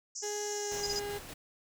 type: band-pass noise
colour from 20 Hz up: white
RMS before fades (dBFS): -41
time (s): 0.15-1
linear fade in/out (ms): 10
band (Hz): 5300 to 7200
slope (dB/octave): 96
type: tone with pitch glide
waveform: 35% pulse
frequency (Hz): 415.3 to 408.4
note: G#4 to G#4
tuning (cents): 0 to -29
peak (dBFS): -34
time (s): 0.22-1.19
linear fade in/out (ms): 20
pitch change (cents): -29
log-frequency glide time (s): 0.46-0.86
type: noise with tremolo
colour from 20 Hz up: pink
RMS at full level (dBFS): -44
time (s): 0.71-1.34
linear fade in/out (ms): 10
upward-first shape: square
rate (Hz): 5.2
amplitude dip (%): 30
type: tone bursts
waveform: sine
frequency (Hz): 4978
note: D#8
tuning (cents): 0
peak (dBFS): -32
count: 3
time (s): 0.83-0.992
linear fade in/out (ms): 5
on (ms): 36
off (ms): 27
effects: none